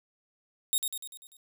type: tone with echo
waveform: 5% pulse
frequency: 3729 Hz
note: A#7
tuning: in tune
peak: -16 dBFS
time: 0.73-0.78 s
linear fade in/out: 0 ms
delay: 98 ms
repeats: 6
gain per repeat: -5 dB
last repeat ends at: 1.368 s
effects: none